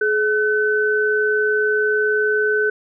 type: tone pair together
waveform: sine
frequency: 424.7 / 1513.5 Hz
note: G#4 / F#6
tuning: +39 / +39 cents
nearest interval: octave + minor seventh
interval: 2200 cents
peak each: -18 dBFS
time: 0.01-2.7 s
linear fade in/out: 5 ms
effects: none